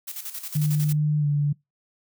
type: noise with tremolo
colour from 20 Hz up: blue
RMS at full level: -33 dBFS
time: 0.07-0.93 s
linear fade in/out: 10 ms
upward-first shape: square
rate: 11 Hz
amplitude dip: 65%
type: tone with pitch glide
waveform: sine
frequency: 150.4 to 145.61 Hz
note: D3 to D3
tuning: +42 to -14 cents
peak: -19 dBFS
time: 0.55-1.53 s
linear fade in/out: 10 ms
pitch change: -56 cents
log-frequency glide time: 1.19-1.26 s
effects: noise-tail reverb RT60 0.2 s tail -25 dB re dry